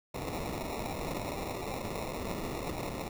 blue noise with sample-and-hold, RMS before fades -37 dBFS, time 0.14-3.09 s, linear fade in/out 10 ms, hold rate 1575 Hz, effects none

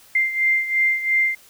sine beating tone pair, 2093 / 2095.9 Hz, C7 / C7, 0 / +2 cents, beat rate 2.9 Hz, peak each -18 / -23 dBFS, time 0.15-1.35 s, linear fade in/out 5 ms, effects white hiss -50 dBFS RMS until 1.49 s

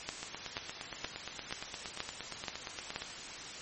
two click trains, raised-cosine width 0.2 ms, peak -17 / -21 dBFS, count 7 / 25, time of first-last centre 0.09-2.961 / 0.23-3.021 s, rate 2.09 / 8.6 Hz, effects white hiss -44 dBFS RMS until 3.61 s + MP3 32 kbps

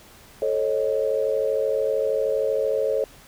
sine tone cluster, 436.9 / 545 / 618 Hz, A4 / C#5 / D#5, -12 / -29 / -12 cents, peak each -24 / -23 / -28 dBFS, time 0.42-3.04 s, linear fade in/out 2 ms, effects pink hiss -49 dBFS RMS until 3.27 s

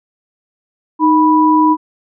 sine tone pair together, 309.9 / 984 Hz, D#4 / B5, -7 / -7 cents, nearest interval octave + minor sixth, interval 2000 cents, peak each -10 dBFS, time 0.99-1.77 s, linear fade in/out 50 ms, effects none

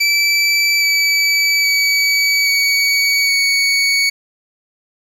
25% pulse tone with pitch steps, 2319 / 2298 / 2277 / 2256 / 2235 Hz, D7 / D7 / C#7 / C#7 / C#7, -22 / -38 / +46 / +30 / +14 cents, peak -8 dBFS, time 0-4.1 s, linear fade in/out 10 ms, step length 820 ms, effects low-pass 11000 Hz 12 dB/octave + 7-bit

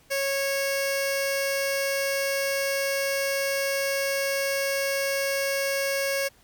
15% pulse tone with notch filter, 550 Hz, C#5, 14 cents flat, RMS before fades -26 dBFS, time 0.1-6.29 s, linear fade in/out 20 ms, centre 1200 Hz, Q 1.2, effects pink hiss -58 dBFS RMS until 6.43 s + MP3 96 kbps

